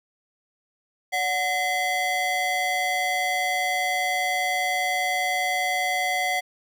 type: ring-modulated tone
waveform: square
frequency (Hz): 655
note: E5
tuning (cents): -11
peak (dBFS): -20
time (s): 1.12-6.41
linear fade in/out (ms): 20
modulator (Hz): 1390
effects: none